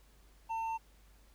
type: tone with hard clipping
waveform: sine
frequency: 901 Hz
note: A5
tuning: 41 cents sharp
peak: -35 dBFS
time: 0.49-0.78 s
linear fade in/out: 20 ms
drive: 4 dB
effects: added 50 Hz sine -60 dBFS peak until 1.34 s + pink hiss -67 dBFS RMS until 1.34 s